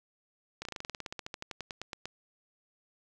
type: slowing click train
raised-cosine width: 0.2 ms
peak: -21 dBFS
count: 22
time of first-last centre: 0.62-2.056 s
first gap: 32 ms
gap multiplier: 1.07
effects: none